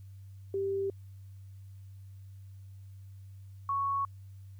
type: tone pair in turn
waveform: sine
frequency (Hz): 392 / 1108.7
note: G4 / C#6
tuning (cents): 0 / 0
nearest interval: octave + tritone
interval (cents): 1800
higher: second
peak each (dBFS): -29 / -28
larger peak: second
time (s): 0.54-0.9 / 3.69-4.05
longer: neither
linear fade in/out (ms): 2
effects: added 97 Hz sine -46 dBFS peak until 4.59 s + white hiss -72 dBFS RMS until 4.59 s